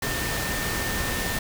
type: tone in noise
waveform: sine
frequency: 1807 Hz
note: A6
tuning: 46 cents sharp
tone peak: -32 dBFS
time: 0.02-1.39 s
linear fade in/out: 5 ms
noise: pink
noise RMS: -28 dBFS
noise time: 0.02-1.39 s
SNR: -7 dB
effects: none